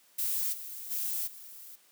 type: noise with level steps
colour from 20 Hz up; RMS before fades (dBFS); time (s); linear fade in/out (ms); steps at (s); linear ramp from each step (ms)
violet; -31 / -42 / -33 / -48; 0.18-1.76; 10; 0.52 / 0.9 / 1.26; 20
effects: white hiss -63 dBFS RMS until 1.91 s + high-pass 200 Hz 12 dB/octave